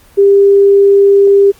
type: tone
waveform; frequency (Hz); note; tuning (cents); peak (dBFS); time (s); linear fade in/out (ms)
sine; 398.3; G4; +28; -3; 0.17-1.52; 20
effects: pink hiss -44 dBFS RMS until 1.59 s + Opus 24 kbps